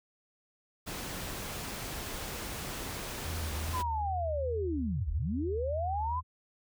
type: noise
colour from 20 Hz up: pink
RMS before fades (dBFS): -39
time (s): 0.86-3.83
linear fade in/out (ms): 20
type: tone with vibrato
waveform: sine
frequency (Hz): 79.2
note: D#2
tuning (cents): +31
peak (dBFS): -34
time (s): 3.23-6.23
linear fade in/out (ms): 50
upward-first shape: sine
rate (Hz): 2.4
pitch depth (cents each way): 72
type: linear two-way sweep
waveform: sine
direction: down then up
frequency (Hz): 1039 to 34.65 to 1039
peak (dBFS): -31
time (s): 3.73-6.21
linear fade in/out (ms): 20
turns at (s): 5.12
effects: none